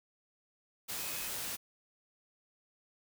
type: tone in noise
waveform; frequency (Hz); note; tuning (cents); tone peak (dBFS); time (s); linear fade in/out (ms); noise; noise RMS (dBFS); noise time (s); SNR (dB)
sine; 2530; D#7; +28; -48; 0.97-1.29; 20; white; -39; 0.88-1.57; -12
effects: none